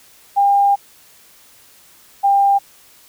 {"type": "tone pair in turn", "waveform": "sine", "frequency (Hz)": [802, 796.5], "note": ["G5", "G5"], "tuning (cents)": [39, 27], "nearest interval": "unison", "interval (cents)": 12, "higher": "first", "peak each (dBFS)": -10, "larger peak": "neither", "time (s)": [[0.36, 0.76], [2.23, 2.59]], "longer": "first", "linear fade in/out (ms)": 20, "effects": ["white hiss -48 dBFS RMS until 3.08 s"]}